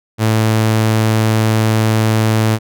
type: tone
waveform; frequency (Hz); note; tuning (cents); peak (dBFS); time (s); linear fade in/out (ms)
sawtooth; 110; A2; 0; -7; 0.18-2.59; 50
effects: none